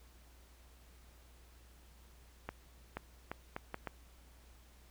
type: accelerating click train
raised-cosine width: 0.5 ms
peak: -24 dBFS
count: 6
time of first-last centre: 2.49-3.873 s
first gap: 480 ms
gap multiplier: 0.72
effects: added 60 Hz sine -59 dBFS peak until 4.9 s + pink hiss -65 dBFS RMS until 4.9 s